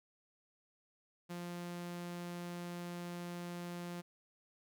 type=tone; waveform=sawtooth; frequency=174.61 Hz; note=F3; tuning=in tune; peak=-38 dBFS; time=1.29-4.02 s; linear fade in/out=20 ms; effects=none